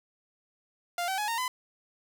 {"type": "tone with pitch steps", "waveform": "sawtooth", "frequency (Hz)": [698.5, 766.1, 840.3, 921.7, 1010.9], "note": ["F5", "G5", "G#5", "A#5", "B5"], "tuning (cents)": [0, -40, 20, -20, 40], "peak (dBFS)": -25, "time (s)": [0.98, 1.48], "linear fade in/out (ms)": 2, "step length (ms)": 100, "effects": []}